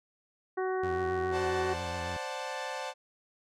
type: harmonic tone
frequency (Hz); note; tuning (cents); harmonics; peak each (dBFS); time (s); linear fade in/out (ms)
374.1; F#4; +19; 1 / 2 / 3 / 4 / 5; -30 / -36 / -40 / -42 / -44; 0.57-1.74; 10
type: tone with vibrato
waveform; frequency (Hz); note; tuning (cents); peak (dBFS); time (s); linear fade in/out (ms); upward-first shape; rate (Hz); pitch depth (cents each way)
sawtooth; 87.31; F2; 0; -34; 0.83-2.17; 5; sine; 7.3; 75
type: chord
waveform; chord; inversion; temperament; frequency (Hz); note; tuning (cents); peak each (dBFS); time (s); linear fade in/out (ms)
sawtooth; D dominant seventh; third; equal; 523.3 / 587.3 / 740 / 880; C5 / D5 / F#5 / A5; 0 / 0 / 0 / 0; -36 / -38 / -38 / -35; 1.31-2.94; 50
effects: low-pass 7000 Hz 12 dB/octave